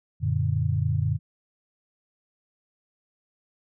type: chord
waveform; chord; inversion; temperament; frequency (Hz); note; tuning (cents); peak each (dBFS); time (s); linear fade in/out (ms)
sine; Gb augmented; none; equal; 92.5 / 116.54 / 146.83; Gb2 / Bb2 / D3; 0 / 0 / 0; -26; 0.2-1.19; 50
effects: none